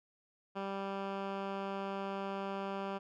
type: tone with low-pass filter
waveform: 10% pulse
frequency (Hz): 196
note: G3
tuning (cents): 0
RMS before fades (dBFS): -39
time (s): 0.55-2.99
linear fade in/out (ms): 20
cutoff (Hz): 2400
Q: 0.75
effects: none